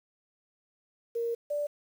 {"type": "tone pair in turn", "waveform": "sine", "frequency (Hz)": [466.2, 585.5], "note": ["A#4", "D5"], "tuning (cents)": [0, -5], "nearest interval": "major third", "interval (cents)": 395, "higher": "second", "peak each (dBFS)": -28, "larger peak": "neither", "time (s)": [[1.15, 1.35], [1.5, 1.67]], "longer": "first", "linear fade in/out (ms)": 10, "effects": ["9-bit"]}